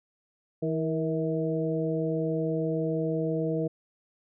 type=harmonic tone with a mistuned harmonic; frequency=161.3 Hz; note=E3; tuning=37 cents flat; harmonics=1 / 2 / 3 / 4; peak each=-30 / -31 / -30 / -35 dBFS; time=0.62-3.68 s; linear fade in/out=10 ms; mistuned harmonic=3; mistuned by=-39 cents; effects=none